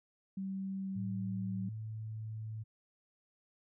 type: tone with pitch glide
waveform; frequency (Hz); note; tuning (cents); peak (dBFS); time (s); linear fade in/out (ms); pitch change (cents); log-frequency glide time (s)
sine; 192.7 to 188.84; G3 to F#3; -29 to +36; -36; 0.37-1.69; 5; -35; 0.81-1.55
type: tone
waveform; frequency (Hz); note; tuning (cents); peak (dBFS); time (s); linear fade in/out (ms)
sine; 109.6; A2; -6; -39; 0.95-2.64; 20
effects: none